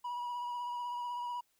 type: tone with vibrato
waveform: triangle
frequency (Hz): 970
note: B5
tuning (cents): -31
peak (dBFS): -34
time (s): 0.04-1.41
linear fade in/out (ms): 10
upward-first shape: triangle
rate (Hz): 16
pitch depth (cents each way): 29
effects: white hiss -75 dBFS RMS until 1.59 s